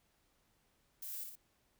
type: noise with echo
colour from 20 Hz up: violet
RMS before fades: -45 dBFS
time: 1.02-1.24 s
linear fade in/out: 5 ms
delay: 58 ms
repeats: 2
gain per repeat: -4 dB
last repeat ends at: 1.356 s
effects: pink hiss -75 dBFS RMS until 1.79 s